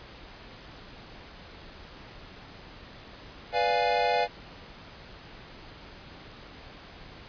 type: chord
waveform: square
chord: B diminished seventh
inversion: none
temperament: equal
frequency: 493.9 / 587.3 / 698.5 / 830.6 Hz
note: B4 / D5 / F5 / Ab5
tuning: 0 / 0 / 0 / 0 cents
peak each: -30 / -32 / -28 / -29 dBFS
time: 3.52-4.28 s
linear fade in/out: 50 ms
effects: pink hiss -47 dBFS RMS until 7.28 s + resampled to 11025 Hz